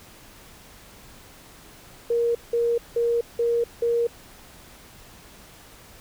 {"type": "tone bursts", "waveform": "sine", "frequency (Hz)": 470, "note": "A#4", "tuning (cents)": 14, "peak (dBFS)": -19, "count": 5, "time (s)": [2.1, 4.07], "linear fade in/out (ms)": 5, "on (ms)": 250, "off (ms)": 180, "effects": ["pink hiss -48 dBFS RMS until 6 s"]}